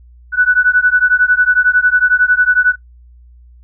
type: beating tone pair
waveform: sine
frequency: 1480 / 1491 Hz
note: F#6 / F#6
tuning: 0 / +13 cents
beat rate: 11 Hz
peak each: -11 dBFS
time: 0.32-2.76 s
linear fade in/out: 50 ms
effects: noise-tail reverb RT60 0.1 s tail -20 dB re dry + added 60 Hz sine -39 dBFS peak until 3.63 s